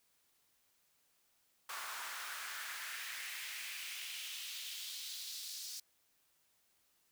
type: noise with high-pass filter sweep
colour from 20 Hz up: pink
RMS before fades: -45 dBFS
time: 1.69-5.8 s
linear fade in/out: 5 ms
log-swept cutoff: 1100 to 5000 Hz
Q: 2.3
effects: white hiss -75 dBFS RMS until 7.11 s